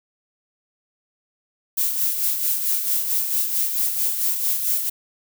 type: noise with tremolo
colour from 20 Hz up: violet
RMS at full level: -20 dBFS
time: 1.77-4.9 s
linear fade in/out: 10 ms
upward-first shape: sine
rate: 4.5 Hz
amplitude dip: 50%
effects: none